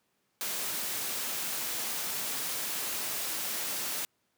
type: noise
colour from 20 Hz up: white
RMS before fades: -34 dBFS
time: 0.41-4.05 s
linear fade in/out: 0 ms
effects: pink hiss -75 dBFS RMS until 4.37 s + high-pass 150 Hz 12 dB/octave